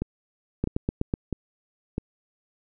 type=two click trains; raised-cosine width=3 ms; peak=-14 / -11 dBFS; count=4 / 5; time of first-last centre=0.02-1.981 / 0.64-1.139 s; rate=1.53 / 8.02 Hz; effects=none